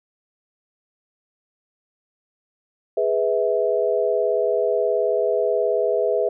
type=chord; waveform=sine; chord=E major; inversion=first; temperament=equal with one note detuned; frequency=415.3 / 493.9 / 650.2 Hz; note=G#4 / B4 / E5; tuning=0 / 0 / -24 cents; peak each=-22 dBFS; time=2.97-6.29 s; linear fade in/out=5 ms; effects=none